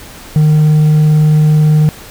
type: tone with hard clipping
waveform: sine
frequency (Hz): 153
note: D#3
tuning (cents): -29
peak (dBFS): -6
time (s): 0.36-1.89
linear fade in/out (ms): 0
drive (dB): 2
effects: pink hiss -33 dBFS RMS until 2.1 s